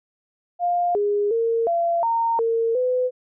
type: tone with pitch steps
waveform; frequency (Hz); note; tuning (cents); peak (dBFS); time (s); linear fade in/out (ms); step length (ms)
sine; 703 / 410.7 / 458.6 / 682 / 920 / 457.1 / 504; F5 / G#4 / A#4 / F5 / A#5 / A#4 / B4; +11 / -19 / -28 / -41 / -23 / -34 / +35; -18; 0.59-3.11; 50; 360
effects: none